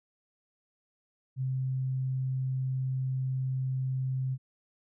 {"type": "tone", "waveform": "sine", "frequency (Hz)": 130.81, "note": "C3", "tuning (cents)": 0, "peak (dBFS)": -28, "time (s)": [1.36, 4.38], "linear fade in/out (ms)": 50, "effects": []}